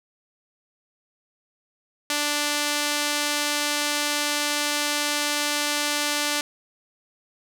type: tone with band-pass filter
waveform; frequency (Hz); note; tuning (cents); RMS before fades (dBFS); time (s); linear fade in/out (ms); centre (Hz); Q
sawtooth; 293.7; D4; 0; -25; 2.1-6.41; 2; 5800; 0.51
effects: none